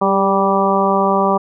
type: harmonic tone with a mistuned harmonic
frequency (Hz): 194.9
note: G3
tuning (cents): -10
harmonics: 1 / 2 / 3 / 4 / 5 / 6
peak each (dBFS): -19 / -19 / -19 / -19 / -19 / -19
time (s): 0.01-1.38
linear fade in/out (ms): 10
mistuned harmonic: 2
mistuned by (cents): +24
effects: none